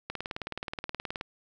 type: click train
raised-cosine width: 0.3 ms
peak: -18 dBFS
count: 22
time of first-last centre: 0.1-1.211 s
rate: 18.9 Hz
effects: none